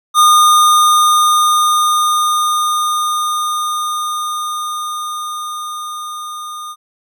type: tone with level ramp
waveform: square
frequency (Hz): 1220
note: D#6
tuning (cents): -34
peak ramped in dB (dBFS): -6 to -26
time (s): 0.14-6.76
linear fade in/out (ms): 50
effects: none